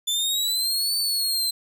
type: exponential two-way sweep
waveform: sawtooth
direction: up then down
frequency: 3498 to 4541 to 4086 Hz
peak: -19 dBFS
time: 0.07-1.51 s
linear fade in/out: 10 ms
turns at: 0.96 s
effects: none